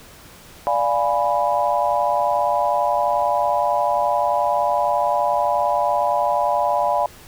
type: chord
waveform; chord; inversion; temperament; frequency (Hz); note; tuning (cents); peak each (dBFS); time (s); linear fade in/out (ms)
sine; D diminished seventh; none; equal; 587.3 / 698.5 / 830.6 / 987.8; D5 / F5 / Ab5 / Cb6; 0 / 0 / 0 / 0; -22; 0.67-7.06; 0
effects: pink hiss -44 dBFS RMS until 7.27 s